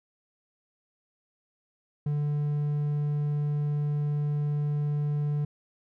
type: tone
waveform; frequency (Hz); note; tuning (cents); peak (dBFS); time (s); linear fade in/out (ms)
triangle; 147.1; D3; +3; -23; 2.06-5.45; 5
effects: none